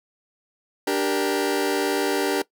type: chord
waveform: sawtooth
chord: G minor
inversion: second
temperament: just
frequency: 294 / 392 / 470.4 Hz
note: D4 / G4 / Bb4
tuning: +2 / 0 / +16 cents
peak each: -21 / -20 / -23 dBFS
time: 0.87-2.42 s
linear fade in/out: 5 ms
effects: noise-tail reverb RT60 0.1 s tail -19 dB re dry

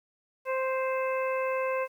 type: harmonic tone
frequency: 523.3 Hz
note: C5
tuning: in tune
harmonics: 1 / 2 / 3 / 4 / 5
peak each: -28 / -33 / -40 / -40 / -39 dBFS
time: 0.45-1.88 s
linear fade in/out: 50 ms
effects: 10-bit

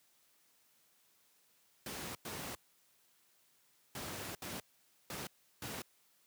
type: noise bursts at uneven times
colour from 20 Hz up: pink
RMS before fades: -43 dBFS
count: 6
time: 1.86-2.15 / 2.25-2.55 / 3.95-4.35 / 4.42-4.6 / 5.1-5.27 / 5.62-5.82 s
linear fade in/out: 2 ms
effects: white hiss -71 dBFS RMS until 6.26 s + high-pass 100 Hz 12 dB/octave

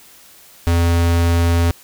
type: tone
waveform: square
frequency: 85 Hz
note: F2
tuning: 46 cents flat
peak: -13 dBFS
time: 0.67-1.71 s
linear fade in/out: 0 ms
effects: white hiss -45 dBFS RMS until 1.83 s

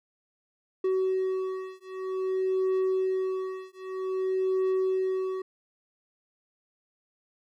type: beating tone pair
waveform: triangle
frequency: 376.4 / 376.92 Hz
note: F#4 / F#4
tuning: +30 / +32 cents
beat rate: 0.52 Hz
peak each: -27 dBFS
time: 0.84-5.42 s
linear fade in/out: 5 ms
effects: none

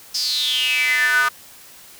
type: tone with high-pass filter sweep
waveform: square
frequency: 136.3 Hz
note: C#3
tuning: 29 cents flat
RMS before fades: -19 dBFS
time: 0.14-1.29 s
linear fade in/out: 10 ms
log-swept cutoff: 5200 to 1300 Hz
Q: 9.5
effects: white hiss -44 dBFS RMS until 1.99 s

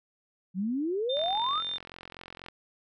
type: exponential sweep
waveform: sine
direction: up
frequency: 176.3 to 1392 Hz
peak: -27 dBFS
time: 0.54-1.63 s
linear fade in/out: 50 ms
type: tone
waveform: sine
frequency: 3600 Hz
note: A7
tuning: 39 cents sharp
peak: -31 dBFS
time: 1.09-1.78 s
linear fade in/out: 10 ms
type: click train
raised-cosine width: 0.3 ms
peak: -27 dBFS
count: 59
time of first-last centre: 1.17-2.485 s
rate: 44.1 Hz
effects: none

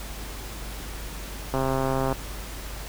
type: click train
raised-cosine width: 1 ms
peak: -12 dBFS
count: 79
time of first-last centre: 1.54-2.126 s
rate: 133 Hz
effects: added 50 Hz sine -36 dBFS peak until 2.88 s + pink hiss -39 dBFS RMS until 2.88 s

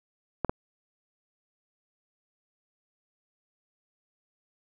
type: clicks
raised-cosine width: 1 ms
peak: -12 dBFS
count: 2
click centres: 0.447 / 0.495 s
effects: none

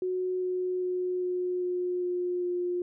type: tone with pitch steps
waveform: sine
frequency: 367.7 / 365.6 / 363.5 / 361.4 / 359.3 / 357.2 / 355.2 Hz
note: F#4 / F#4 / F#4 / F#4 / F4 / F4 / F4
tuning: -11 / -21 / -31 / -41 / +49 / +39 / +29 cents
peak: -27 dBFS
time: 0.02-2.82 s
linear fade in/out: 2 ms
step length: 400 ms
effects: none

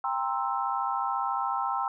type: chord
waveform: sine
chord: C dominant seventh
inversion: second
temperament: equal with one note detuned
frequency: 794 / 932.3 / 1046.5 / 1318.5 Hz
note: G5 / Bb5 / C6 / E6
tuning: +22 / 0 / 0 / 0 cents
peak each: -31 / -33 / -32 / -32 dBFS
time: 0.04-1.88 s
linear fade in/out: 2 ms
effects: none

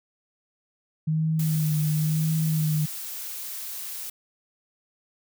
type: tone with vibrato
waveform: sine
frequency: 155.9 Hz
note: D#3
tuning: 4 cents sharp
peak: -21 dBFS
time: 1.07-2.86 s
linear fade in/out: 10 ms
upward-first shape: sine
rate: 0.98 Hz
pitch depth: 34 cents each way
type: noise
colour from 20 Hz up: blue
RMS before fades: -35 dBFS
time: 1.39-4.1 s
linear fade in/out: 5 ms
effects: none

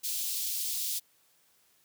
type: high-pass noise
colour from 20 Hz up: white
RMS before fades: -33 dBFS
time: 0.03-1 s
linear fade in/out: 20 ms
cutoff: 3300 Hz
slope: 24 dB/octave
effects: white hiss -67 dBFS RMS until 1.84 s + high-pass 80 Hz 12 dB/octave

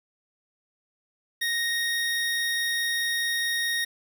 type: tone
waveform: 25% pulse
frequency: 1864.7 Hz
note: A#6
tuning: in tune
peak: -21 dBFS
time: 1.41-3.85 s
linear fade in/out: 10 ms
effects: 8-bit

